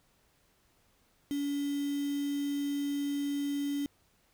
sine tone with quantisation, 284.7 Hz, C#4, 46 cents sharp, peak -30 dBFS, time 1.31-3.86 s, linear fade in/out 0 ms, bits 7, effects pink hiss -69 dBFS RMS until 4.33 s

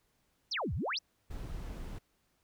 sine exponential two-way sweep, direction down then up, 6272 to 65.41 to 6272 Hz, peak -32 dBFS, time 0.51-0.99 s, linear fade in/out 10 ms, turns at 0.74 s
brown noise, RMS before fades -41 dBFS, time 1.3-1.99 s, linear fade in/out 10 ms
effects pink hiss -75 dBFS RMS until 2.43 s

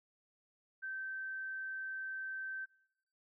sine tone, 1550 Hz, G6, 20 cents flat, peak -39 dBFS, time 0.82-2.66 s, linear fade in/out 20 ms, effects noise-tail reverb RT60 0.9 s tail -24 dB re dry

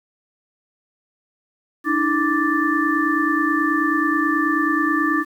sine tone cluster, 294.2 / 323.5 / 1172 / 1764 Hz, D4 / E4 / D6 / A6, +3 / -32 / -4 / +4 cents, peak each -22 dBFS, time 1.84-5.25 s, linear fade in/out 50 ms, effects 8-bit

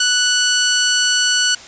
10% pulse tone, 1480 Hz, F#6, in tune, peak -4 dBFS, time 0-1.55 s, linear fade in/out 5 ms, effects white hiss -37 dBFS RMS until 1.67 s + resampled to 16000 Hz

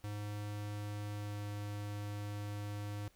square tone with pitch glide, 103.83 to 103.17 Hz, G#2 to G#2, 0 to -11 cents, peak -40 dBFS, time 0.04-3.08 s, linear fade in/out 0 ms, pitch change -11 cents, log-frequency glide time 1.1-1.42 s, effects pink hiss -69 dBFS RMS until 3.15 s

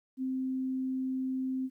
sine tone, 260.8 Hz, C4, 5 cents flat, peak -30 dBFS, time 0.17-1.7 s, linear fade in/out 50 ms, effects 12-bit

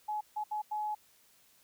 sine tone bursts at uneven times, 847 Hz, G#5, 34 cents sharp, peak -32 dBFS, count 4, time 0.08-0.21 / 0.36-0.44 / 0.51-0.62 / 0.71-0.95 s, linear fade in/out 10 ms, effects white hiss -65 dBFS RMS until 1.63 s

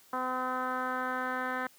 10% pulse tone with low-pass filter sweep, 255.3 Hz, C4, 42 cents flat, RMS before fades -33 dBFS, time 0.13-1.67 s, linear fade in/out 2 ms, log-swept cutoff 1200 to 1800 Hz, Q 2.8, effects white hiss -60 dBFS RMS until 1.78 s + high-pass 100 Hz 12 dB/octave

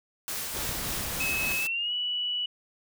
white noise with tremolo, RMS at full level -33 dBFS, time 0.28-1.67 s, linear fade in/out 0 ms, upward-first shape sine, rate 3.4 Hz, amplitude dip 25%
pink noise, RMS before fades -37 dBFS, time 0.52-1.56 s, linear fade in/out 50 ms
clicks, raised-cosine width 5 ms, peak -27 / -26 dBFS, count 2, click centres 0.693 / 1.008 s
sine tone with pitch glide, 2582 to 2949 Hz, E7 to F#7, -37 to -6 cents, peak -27 dBFS, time 1.2-2.46 s, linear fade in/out 5 ms, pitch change +231 cents, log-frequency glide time 1.58-1.93 s
effects none

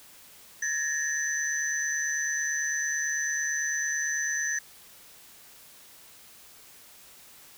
sine tone cluster, 1699 / 1848 / 6030 Hz, G#6 / A#6 / F#8, +39 / -16 / +32 cents, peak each -31 dBFS, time 0.62-4.59 s, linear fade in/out 5 ms, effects white hiss -52 dBFS RMS until 7.57 s

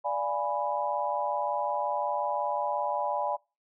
sine chord, D diminished seventh, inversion none, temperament equal with one note detuned, 587.3 / 692.8 / 830.6 / 987.8 Hz, D5 / F5 / Ab5 / Cb6, 0 / -14 / 0 / 0 cents, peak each -32 / -36 / -31 / -32 dBFS, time 0.04-3.37 s, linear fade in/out 20 ms, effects noise-tail reverb RT60 0.3 s tail -26 dB re dry

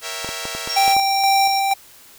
5% pulse chord, A# diminished seventh, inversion none, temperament equal, 466.2 / 554.4 / 659.3 / 784 Hz, A#4 / C#5 / E5 / G5, 0 / 0 / 0 / 0 cents, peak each -21 / -23 / -18 / -23 dBFS, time 0.01-0.96 s, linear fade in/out 50 ms
clicks, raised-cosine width 1 ms, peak -15 dBFS, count 7, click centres 0.246 / 0.29 / 0.454 / 0.55 / 0.675 / 0.879 / 0.966 s
sine tone, 5540 Hz, F8, 15 cents flat, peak -23 dBFS, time 0.69-1.6 s, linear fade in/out 10 ms
square tone with tremolo, 784 Hz, G5, in tune, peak -14 dBFS, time 0.76-1.74 s, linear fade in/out 10 ms, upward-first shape square, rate 2.1 Hz, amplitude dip 35%
effects white hiss -46 dBFS RMS until 2.18 s

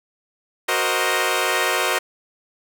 10% pulse chord, C half-diminished seventh, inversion second, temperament equal, 370 / 466.2 / 523.3 / 622.3 Hz, Gb4 / Bb4 / C5 / Eb5, 0 / 0 / 0 / 0 cents, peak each -16 dBFS, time 0.68-1.99 s, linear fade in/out 10 ms, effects none

